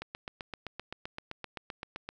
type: click train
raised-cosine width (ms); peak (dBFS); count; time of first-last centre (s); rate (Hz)
0.3; -22; 17; 0.02-2.09; 7.73
effects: none